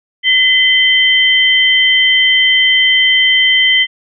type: tone pair together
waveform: sine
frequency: 2030 / 3110 Hz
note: B6 / G7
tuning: +47 / -14 cents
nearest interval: perfect fifth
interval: 739 cents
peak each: -10 dBFS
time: 0.23-3.87 s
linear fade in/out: 50 ms
effects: none